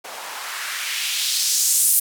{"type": "noise with band-pass filter sweep", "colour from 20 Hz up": "blue", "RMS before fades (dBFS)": -22, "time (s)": [0.04, 2], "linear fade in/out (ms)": 10, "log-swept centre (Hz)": [610, 11000], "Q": 1.5, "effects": []}